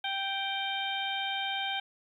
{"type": "harmonic tone with a mistuned harmonic", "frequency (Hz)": 784, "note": "G5", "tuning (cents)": 0, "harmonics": [1, 2, 3, 4, 5], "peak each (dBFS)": [-35, -38, -38, -35, -40], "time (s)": [0.04, 1.8], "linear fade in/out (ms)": 5, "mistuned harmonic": 5, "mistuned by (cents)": -110, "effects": ["11-bit"]}